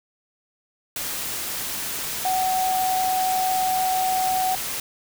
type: tone in noise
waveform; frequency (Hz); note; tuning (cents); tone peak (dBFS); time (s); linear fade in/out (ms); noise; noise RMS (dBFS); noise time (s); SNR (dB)
sine; 748; F#5; +19; -20; 2.25-4.55; 2; white; -29; 0.96-4.8; +6
effects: none